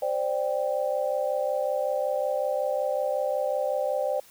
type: chord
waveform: sine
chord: C suspended second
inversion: none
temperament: just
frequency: 523.3 / 588.7 / 784.9 Hz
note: C5 / D5 / G5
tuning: 0 / +4 / +2 cents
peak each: -28 / -27 / -32 dBFS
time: 0.02-4.2 s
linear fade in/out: 5 ms
effects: white hiss -54 dBFS RMS until 4.3 s